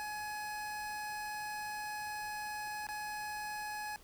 25% pulse tone with dropouts, 843 Hz, G#5, 26 cents sharp, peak -35 dBFS, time 0-3.96 s, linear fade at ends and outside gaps 0 ms, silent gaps 2.868-2.888 s, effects pink hiss -60 dBFS RMS until 4.03 s

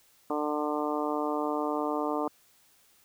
harmonic tone, 149.5 Hz, D3, 31 cents sharp, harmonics 2 / 3 / 4 / 5 / 6 / 7 / 8, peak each -32 / -34 / -35 / -36 / -37 / -37 / -38 dBFS, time 0.3-2.28 s, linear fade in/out 2 ms, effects white hiss -63 dBFS RMS until 3.04 s

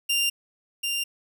sawtooth tone pair in turn, 2789 / 2789 Hz, F7 / F7, -3 / -3 cents, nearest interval unison, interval 0 cents, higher neither, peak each -18 / -22 dBFS, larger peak first, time 0.09-0.3 / 0.83-1.04 s, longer neither, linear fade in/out 10 ms, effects none

